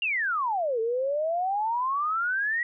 sine exponential two-way sweep, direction down then up, 2851 to 440 to 1941 Hz, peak -24 dBFS, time 0.02-2.63 s, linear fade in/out 2 ms, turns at 0.8 s, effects none

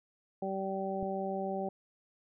harmonic tone, 193 Hz, G3, 27 cents flat, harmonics 1 / 2 / 3 / 4, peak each -38 / -38 / -38 / -38 dBFS, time 0.42-1.69 s, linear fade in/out 5 ms
click, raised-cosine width 3 ms, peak -29 dBFS, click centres 1.028 s
effects none

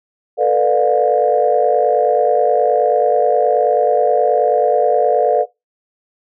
sine chord, B half-diminished seventh, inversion third, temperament just, 444.5 / 493.9 / 592.7 / 711.2 Hz, A4 / B4 / D5 / F5, +18 / 0 / +16 / +31 cents, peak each -16 dBFS, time 0.37-5.46 s, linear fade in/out 50 ms, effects noise-tail reverb RT60 0.2 s tail -21 dB re dry + tanh soft clip ceiling -1 dBFS

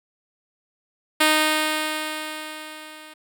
5% pulse tone with level ramp, 309.2 Hz, D#4, 11 cents flat, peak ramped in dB -3 to -30 dBFS, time 1.2-3.14 s, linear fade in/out 10 ms, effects none

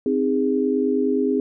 sine chord, Ab major, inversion first, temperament equal with one note detuned, 261.6 / 311.1 / 409.6 Hz, C4 / Eb4 / Ab4, 0 / 0 / -24 cents, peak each -21 / -25 / -21 dBFS, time 0.06-1.4 s, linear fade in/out 2 ms, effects none

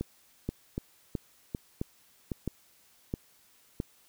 two click trains, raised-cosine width 3 ms, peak -19 / -18 dBFS, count 4 / 6, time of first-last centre 0.01-2.318 / 0.49-3.801 s, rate 1.3 / 1.51 Hz, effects white hiss -63 dBFS RMS until 4.08 s

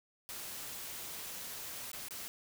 white noise with dropouts, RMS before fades -44 dBFS, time 0.29-2.28 s, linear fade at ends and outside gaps 0 ms, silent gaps 1.916-1.932 / 2.084-2.108 s, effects none

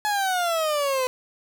30% pulse exponential sweep, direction down, 853 to 503 Hz, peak -19 dBFS, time 0.05-1.07 s, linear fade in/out 0 ms, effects none

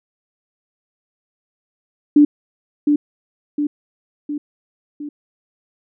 sine tone with echo, 293.7 Hz, D4, in tune, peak -6 dBFS, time 2.16-2.25 s, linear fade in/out 5 ms, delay 710 ms, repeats 4, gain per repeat -5 dB, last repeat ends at 5.09 s, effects none

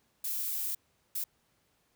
violet noise bursts at uneven times, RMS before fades -34 dBFS, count 2, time 0.24-0.75 / 1.15-1.24 s, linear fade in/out 5 ms, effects pink hiss -72 dBFS RMS until 1.95 s + high-pass 60 Hz 12 dB/octave

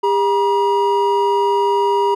triangle tone pair together, 402.4 / 957 Hz, G4 / A#5, +45 / +45 cents, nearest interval octave + minor third, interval 1500 cents, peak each -14 dBFS, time 0.03-2.15 s, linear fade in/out 10 ms, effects none

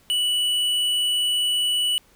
sine tone with tanh clipping, 2955 Hz, F#7, 3 cents flat, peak -21 dBFS, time 0.1-1.98 s, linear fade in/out 0 ms, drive 11 dB, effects pink hiss -57 dBFS RMS until 2.15 s

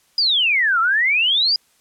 sine exponential two-way sweep, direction down then up, 4987 to 1299 to 4987 Hz, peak -14 dBFS, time 0.18-1.56 s, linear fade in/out 2 ms, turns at 0.8 s, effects white hiss -59 dBFS RMS until 1.8 s + low-pass 12000 Hz 12 dB/octave

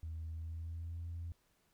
sine tone with pitch glide, 80.6 to 84.51 Hz, E2 to E2, -38 to +44 cents, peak -39 dBFS, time 0.03-1.32 s, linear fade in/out 0 ms, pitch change +82 cents, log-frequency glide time 0.31-1.04 s, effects tanh soft clip ceiling -37 dBFS + pink hiss -75 dBFS RMS until 1.73 s

